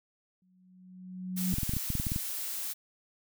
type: tone with exponential growth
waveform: sine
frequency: 184 Hz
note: F#3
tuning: 9 cents flat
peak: -26 dBFS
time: 0.42-1.53 s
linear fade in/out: 2 ms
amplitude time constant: 240 ms
type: noise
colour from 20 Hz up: blue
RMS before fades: -36 dBFS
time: 1.36-2.74 s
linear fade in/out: 20 ms
type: clicks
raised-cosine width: 5 ms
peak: -20 dBFS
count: 12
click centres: 1.539 / 1.584 / 1.632 / 1.694 / 1.736 / 1.767 / 1.903 / 1.953 / 1.999 / 2.068 / 2.119 / 2.161 s
effects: none